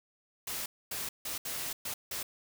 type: noise bursts at uneven times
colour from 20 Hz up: white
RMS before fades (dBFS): -37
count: 6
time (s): 0.47-0.66 / 0.91-1.09 / 1.25-1.38 / 1.45-1.73 / 1.85-1.94 / 2.11-2.23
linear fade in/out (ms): 5
effects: none